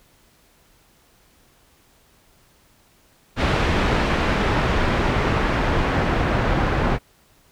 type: noise with low-pass filter sweep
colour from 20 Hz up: pink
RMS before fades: -20 dBFS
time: 3.36-6.99 s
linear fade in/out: 50 ms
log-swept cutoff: 2800 to 1700 Hz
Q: 0.72
effects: pink hiss -57 dBFS RMS until 7.51 s